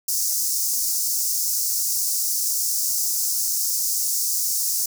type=high-pass noise; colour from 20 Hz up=pink; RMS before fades=-23 dBFS; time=0.08-4.86 s; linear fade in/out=5 ms; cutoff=5200 Hz; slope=48 dB/octave; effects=none